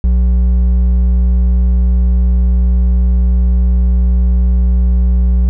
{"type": "tone with hard clipping", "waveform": "sine", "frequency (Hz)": 60.7, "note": "B1", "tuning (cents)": -29, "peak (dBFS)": -9, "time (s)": [0.04, 5.49], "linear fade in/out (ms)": 0, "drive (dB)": 5, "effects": []}